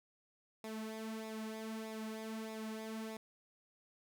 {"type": "tone with flanger", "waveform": "sawtooth", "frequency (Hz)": 220, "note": "A3", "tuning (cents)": 0, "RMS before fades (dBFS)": -44, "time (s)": [0.64, 3.17], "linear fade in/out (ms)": 2, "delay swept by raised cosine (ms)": [0.65, 3.85], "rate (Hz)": 1.6, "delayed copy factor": -0.65, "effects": []}